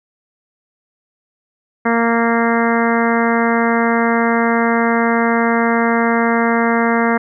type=harmonic tone; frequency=231.7 Hz; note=A#3; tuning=10 cents flat; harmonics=1 / 2 / 3 / 4 / 5 / 6 / 7 / 8 / 9; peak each=-16 / -19 / -21 / -22 / -23 / -24 / -24 / -25 / -26 dBFS; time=1.85-7.18 s; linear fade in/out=10 ms; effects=none